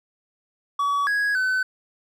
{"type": "tone with pitch steps", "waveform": "triangle", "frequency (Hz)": [1136, 1660, 1515], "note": ["C#6", "G#6", "F#6"], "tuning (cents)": [42, -1, 40], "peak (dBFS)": -18, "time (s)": [0.79, 1.63], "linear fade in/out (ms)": 5, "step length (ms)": 280, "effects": []}